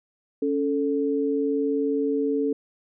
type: tone pair together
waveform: sine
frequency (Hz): 278.9 / 440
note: C#4 / A4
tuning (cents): +11 / 0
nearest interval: minor sixth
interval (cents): 789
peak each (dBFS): -24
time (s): 0.42-2.53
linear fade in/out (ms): 5
effects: none